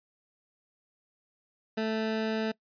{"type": "tone", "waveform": "20% pulse", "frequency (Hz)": 220, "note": "A3", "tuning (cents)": 0, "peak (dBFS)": -23, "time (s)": [1.77, 2.52], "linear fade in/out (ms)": 10, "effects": ["noise-tail reverb RT60 0.1 s tail -23 dB re dry", "resampled to 11025 Hz"]}